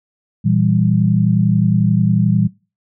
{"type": "chord", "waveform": "sine", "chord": "E diminished", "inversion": "second", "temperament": "equal", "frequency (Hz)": [116.54, 164.81, 196], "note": ["Bb2", "E3", "G3"], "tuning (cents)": [0, 0, 0], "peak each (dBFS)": -16, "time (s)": [0.44, 2.48], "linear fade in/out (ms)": 20, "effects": ["noise-tail reverb RT60 0.3 s tail -20 dB re dry"]}